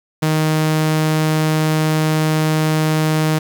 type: tone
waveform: sawtooth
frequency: 156.1 Hz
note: D#3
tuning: 6 cents sharp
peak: -10 dBFS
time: 0.22-3.39 s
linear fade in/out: 10 ms
effects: 7-bit